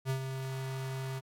square tone with ADSR envelope, 132.7 Hz, C3, 25 cents sharp, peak -29 dBFS, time 0.05-1.21 s, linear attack 50 ms, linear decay 89 ms, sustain -7 dB, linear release 34 ms, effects AAC 48 kbps

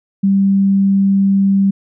sine tone, 196 Hz, G3, in tune, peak -9 dBFS, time 0.23-1.71 s, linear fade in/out 10 ms, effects none

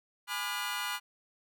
20% pulse chord, G# diminished seventh, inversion none, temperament just, 830.6 / 996.7 / 1196.1 / 1435.3 Hz, G#5 / B5 / D6 / F6, 0 / +16 / +31 / +47 cents, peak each -37 / -33 / -35 / -32 dBFS, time 0.27-1 s, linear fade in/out 50 ms, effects none

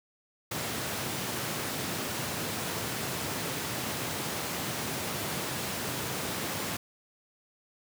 pink high-pass noise, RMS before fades -34 dBFS, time 0.51-6.77 s, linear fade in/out 5 ms, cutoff 100 Hz, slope 24 dB/octave, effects none

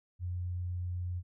sine tone, 89.2 Hz, F2, 37 cents sharp, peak -33 dBFS, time 0.19-1.23 s, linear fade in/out 50 ms, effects none

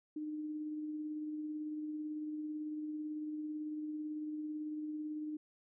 sine tone with tremolo, 304.5 Hz, D#4, 37 cents flat, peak -37 dBFS, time 0.16-5.37 s, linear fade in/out 5 ms, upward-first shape sine, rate 18 Hz, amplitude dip 25%, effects none

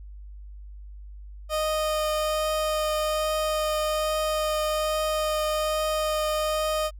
30% pulse tone with vibrato, 617 Hz, D#5, 15 cents flat, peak -21 dBFS, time 1.49-6.91 s, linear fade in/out 50 ms, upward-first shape triangle, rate 1.2 Hz, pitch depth 11 cents each way, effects added 50 Hz sine -39 dBFS peak until 6.99 s

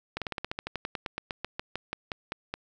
slowing click train, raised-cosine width 0.3 ms, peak -16 dBFS, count 22, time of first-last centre 0.17-2.54 s, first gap 47 ms, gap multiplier 1.08, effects none

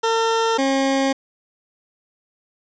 20% pulse tone pair in turn, 453.4 / 270.4 Hz, A#4 / C#4, -48 / -43 cents, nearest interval major sixth, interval 895 cents, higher first, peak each -12 dBFS, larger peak neither, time 0.03-0.58 / 0.58-1.13 s, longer neither, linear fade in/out 10 ms, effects resampled to 16000 Hz + 7-bit

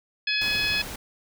harmonic tone, 846 Hz, G#5, 32 cents sharp, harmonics 2 / 3 / 4 / 5 / 6, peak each -30 / -26 / -29 / -32 / -31 dBFS, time 0.27-0.82 s, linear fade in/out 5 ms
pink noise, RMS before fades -36 dBFS, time 0.41-0.96 s, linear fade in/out 5 ms
effects none

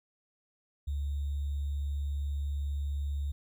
sine tone with sample-and-hold, 71.3 Hz, C#2, 49 cents sharp, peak -30 dBFS, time 0.87-3.32 s, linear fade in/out 10 ms, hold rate 3675 Hz, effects none

